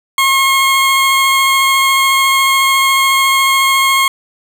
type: tone with vibrato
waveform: 20% pulse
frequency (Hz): 1080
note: C#6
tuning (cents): -45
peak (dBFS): -4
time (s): 0.18-4.08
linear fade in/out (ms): 2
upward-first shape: triangle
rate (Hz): 14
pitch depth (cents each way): 10
effects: 7-bit